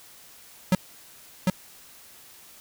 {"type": "tone with echo", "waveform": "square", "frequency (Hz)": 185, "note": "F#3", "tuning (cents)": 0, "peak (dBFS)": -17, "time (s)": [0.72, 0.75], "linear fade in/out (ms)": 2, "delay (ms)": 750, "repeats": 1, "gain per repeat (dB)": -2, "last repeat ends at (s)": 1.5, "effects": ["white hiss -50 dBFS RMS until 2.6 s"]}